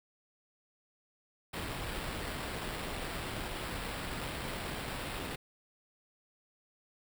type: noise with sample-and-hold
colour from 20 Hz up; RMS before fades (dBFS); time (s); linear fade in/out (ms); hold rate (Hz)
pink; -39; 1.53-5.36; 10; 6300
effects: none